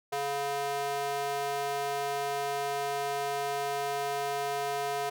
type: tone with high-pass filter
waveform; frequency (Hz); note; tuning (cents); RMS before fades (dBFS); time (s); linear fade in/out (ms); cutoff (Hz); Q
square; 141.1; C#3; +31; -32; 0.12-5.1; 10; 580; 2.9
effects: none